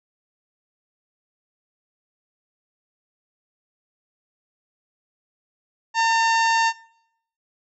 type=harmonic tone with a mistuned harmonic; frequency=913 Hz; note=A#5; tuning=36 cents flat; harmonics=1 / 2 / 3 / 4 / 5 / 6 / 7 / 8; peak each=-18 / -23 / -28 / -35 / -31 / -35 / -34 / -40 dBFS; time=5.94-6.73 s; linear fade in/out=50 ms; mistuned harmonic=2; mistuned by=-29 cents; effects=noise-tail reverb RT60 0.7 s tail -21 dB re dry